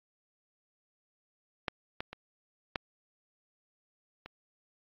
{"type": "clicks", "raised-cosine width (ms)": 0.3, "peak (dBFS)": [-14, -18, -26, -14, -28], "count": 5, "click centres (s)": [1.682, 2.005, 2.13, 2.758, 4.26], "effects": ["low-pass 5000 Hz 12 dB/octave", "AAC 32 kbps"]}